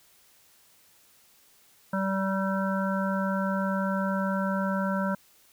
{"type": "harmonic tone", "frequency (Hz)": 193, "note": "G3", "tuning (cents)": -27, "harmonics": [1, 3, 5, 7, 8], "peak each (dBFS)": [-27, -32, -34, -35, -36], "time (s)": [1.93, 5.15], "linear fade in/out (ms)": 5, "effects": ["white hiss -60 dBFS RMS until 5.52 s"]}